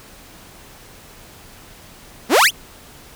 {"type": "exponential sweep", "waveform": "sawtooth", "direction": "up", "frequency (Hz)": [200.7, 3661], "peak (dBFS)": -6, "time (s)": [2.29, 2.51], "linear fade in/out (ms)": 50, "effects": ["pink hiss -43 dBFS RMS until 3.15 s"]}